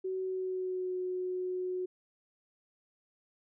sine tone with pitch glide, 375.8 to 366.4 Hz, F#4 to F#4, +27 to -17 cents, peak -32 dBFS, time 0.04-1.86 s, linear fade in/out 10 ms, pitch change -44 cents, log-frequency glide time 0.21-0.97 s, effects none

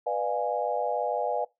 sine chord, B diminished seventh, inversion none, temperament equal with one note detuned, 493.9 / 600.4 / 698.5 / 830.6 Hz, B4 / D5 / F5 / Ab5, 0 / +38 / 0 / 0 cents, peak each -31 dBFS, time 0.06-1.45 s, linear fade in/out 10 ms, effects noise-tail reverb RT60 0.2 s tail -22 dB re dry

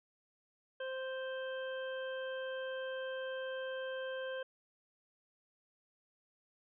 harmonic tone, 523 Hz, C5, 1 cent flat, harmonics 1 / 2 / 3 / 5 / 6, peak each -39 / -52 / -45 / -59 / -52 dBFS, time 0.8-4.43 s, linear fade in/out 5 ms, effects none

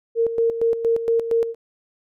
sine tone with tremolo, 460 Hz, A#4, 23 cents flat, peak -15 dBFS, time 0.15-1.55 s, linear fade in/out 50 ms, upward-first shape square, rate 4.3 Hz, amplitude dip 65%, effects none

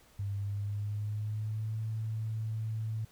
sine tone with pitch glide, 100 to 110.32 Hz, G2 to A2, +35 to +5 cents, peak -32 dBFS, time 0.19-3.05 s, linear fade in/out 5 ms, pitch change +170 cents, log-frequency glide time 0.36-1.8 s, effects pink hiss -62 dBFS RMS until 3.11 s

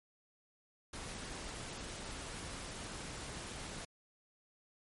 pink noise, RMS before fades -45 dBFS, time 0.93-3.85 s, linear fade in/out 5 ms, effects MP3 48 kbps

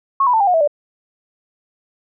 sine tone with pitch steps, 1094 / 986 / 888.6 / 800.9 / 721.8 / 650.5 / 586.3 Hz, C#6 / B5 / A5 / G5 / F#5 / E5 / D5, -23 / -3 / +17 / +37 / -43 / -23 / -3 cents, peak -11 dBFS, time 0.2-0.676 s, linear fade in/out 5 ms, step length 68 ms, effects none

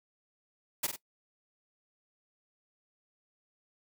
white noise with echo, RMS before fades -30 dBFS, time 0.83-0.87 s, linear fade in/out 10 ms, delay 47 ms, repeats 2, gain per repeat -6 dB, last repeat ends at 0.964 s, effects noise-tail reverb RT60 0.1 s tail -19 dB re dry

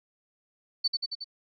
sine tone with echo, 4507 Hz, C#8, 28 cents sharp, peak -22 dBFS, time 0.84-0.88 s, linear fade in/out 10 ms, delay 91 ms, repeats 4, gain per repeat -3 dB, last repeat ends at 1.244 s, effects none

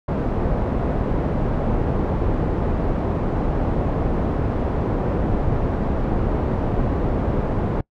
pink low-pass noise, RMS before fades -21 dBFS, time 0.08-7.81 s, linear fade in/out 5 ms, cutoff 680 Hz, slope 12 dB/octave, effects noise-tail reverb RT60 0.1 s tail -24 dB re dry

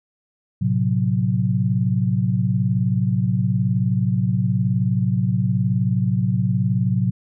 sine tone cluster, 111.1 / 130.1 / 183.3 Hz, A2 / C3 / F#3, +17 / -9 / -16 cents, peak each -21 dBFS, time 0.61-7.11 s, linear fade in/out 10 ms, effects none

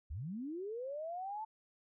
sine linear sweep, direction up, 58.27 to 890 Hz, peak -39 dBFS, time 0.1-1.45 s, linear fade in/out 10 ms, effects none

